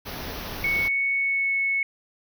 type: band-stop noise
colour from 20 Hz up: pink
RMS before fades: -34 dBFS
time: 0.05-0.89 s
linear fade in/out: 20 ms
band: 6000 to 11000 Hz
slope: 96 dB/octave
type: tone with pitch glide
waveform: sine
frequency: 2217 to 2203 Hz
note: C#7 to C#7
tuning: 0 to -11 cents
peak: -21 dBFS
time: 0.64-1.83 s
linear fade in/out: 2 ms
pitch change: -11 cents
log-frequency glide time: 1.15-1.54 s
effects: none